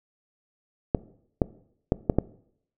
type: clicks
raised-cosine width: 2 ms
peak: -6 dBFS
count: 5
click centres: 0.948 / 1.418 / 1.921 / 2.098 / 2.186 s
effects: noise-tail reverb RT60 0.7 s tail -20 dB re dry